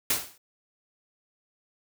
white noise with exponential decay, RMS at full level -21 dBFS, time 0.1-0.38 s, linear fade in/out 5 ms, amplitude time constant 59 ms, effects none

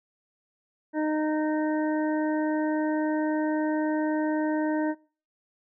harmonic tone, 307.9 Hz, D#4, 18 cents flat, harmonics 1 / 2 / 3 / 5 / 6, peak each -25 / -31 / -35 / -39 / -41 dBFS, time 0.93-4.95 s, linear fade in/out 50 ms, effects noise-tail reverb RT60 0.4 s tail -23 dB re dry

